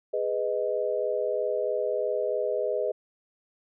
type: chord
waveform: sine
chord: G# minor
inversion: none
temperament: just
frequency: 415.3 / 498.4 / 623 Hz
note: G#4 / B4 / D#5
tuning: 0 / +16 / +2 cents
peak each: -30 / -29 / -29 dBFS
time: 0.13-2.92 s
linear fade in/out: 10 ms
effects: none